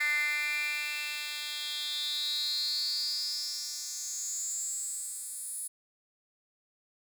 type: tone with high-pass filter sweep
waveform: 10% pulse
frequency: 296.9 Hz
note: D4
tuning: 19 cents sharp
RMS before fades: -34 dBFS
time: 0-5.68 s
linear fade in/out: 10 ms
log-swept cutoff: 2000 to 10000 Hz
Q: 8.9
effects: none